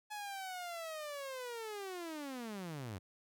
sawtooth linear sweep, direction down, 850 to 87.31 Hz, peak -38 dBFS, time 0.1-2.99 s, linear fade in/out 20 ms, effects none

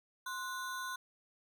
square ring-modulated tone, 1257 Hz, D#6, 17 cents sharp, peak -36 dBFS, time 0.26-0.96 s, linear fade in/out 5 ms, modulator 214 Hz, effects none

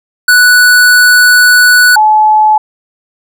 square / sine tone pair in turn, 1480 / 858.5 Hz, F#6 / A5, 0 / -43 cents, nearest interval major sixth, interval 943 cents, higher first, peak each -3 / -3 dBFS, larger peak neither, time 0.28-1.96 / 1.96-2.58 s, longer first, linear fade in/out 5 ms, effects none

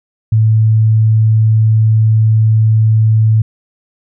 sine tone, 110 Hz, A2, in tune, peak -6 dBFS, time 0.32-3.42 s, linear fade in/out 5 ms, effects none

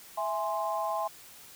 sine chord, E augmented, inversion none, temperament equal, 659.3 / 830.6 / 1046.5 Hz, E5 / G#5 / B#5, 0 / 0 / 0 cents, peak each -33 dBFS, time 0.17-1.08 s, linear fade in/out 10 ms, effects white hiss -51 dBFS RMS until 1.55 s

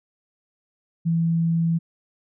sine tone, 166 Hz, E3, 12 cents sharp, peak -18 dBFS, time 1.05-1.79 s, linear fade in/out 20 ms, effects none

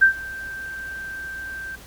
sine tone with ADSR envelope, 1567 Hz, G6, 1 cent flat, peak -8 dBFS, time 0.01-1.76 s, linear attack 18 ms, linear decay 100 ms, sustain -22 dB, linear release 12 ms, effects added 60 Hz sine -45 dBFS peak until 1.86 s + pink hiss -45 dBFS RMS until 1.86 s

